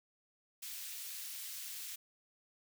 white high-pass noise, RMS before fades -45 dBFS, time 0.62-1.96 s, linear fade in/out 10 ms, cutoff 2300 Hz, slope 12 dB/octave, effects none

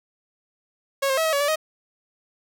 sawtooth tone with pitch steps, 550 / 532 / 645 / 638 / 565 / 578 / 627 Hz, C#5 / C5 / E5 / D#5 / C#5 / D5 / D#5, -14 / +29 / -38 / +43 / +33 / -28 / +13 cents, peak -16 dBFS, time 1.02-1.559 s, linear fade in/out 10 ms, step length 77 ms, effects none

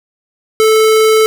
square tone, 437.7 Hz, A4, 9 cents flat, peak -7 dBFS, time 0.6-1.26 s, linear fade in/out 0 ms, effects none

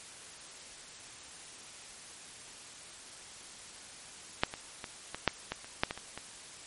clicks, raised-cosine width 0.3 ms, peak -8 / -23 / -22 / -20 / -7 / -17 / -30 / -9 / -18 / -26 / -23 dBFS, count 11, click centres 4.435 / 4.539 / 4.842 / 5.146 / 5.277 / 5.52 / 5.645 / 5.835 / 5.909 / 5.976 / 6.176 s, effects white hiss -49 dBFS RMS until 6.66 s + MP3 48 kbps

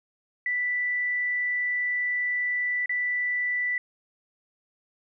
sine tone with dropouts, 1975 Hz, B6, in tune, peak -24 dBFS, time 0.46-3.78 s, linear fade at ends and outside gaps 2 ms, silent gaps 2.859-2.894 s, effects none

